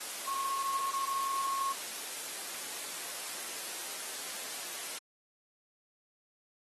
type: tone in noise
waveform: sine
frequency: 1091 Hz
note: C#6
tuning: 28 cents flat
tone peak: -31 dBFS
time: 0.27-1.73 s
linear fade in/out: 10 ms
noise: white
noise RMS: -40 dBFS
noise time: 0-4.99 s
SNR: +6 dB
effects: high-pass 300 Hz 12 dB/octave + AAC 32 kbps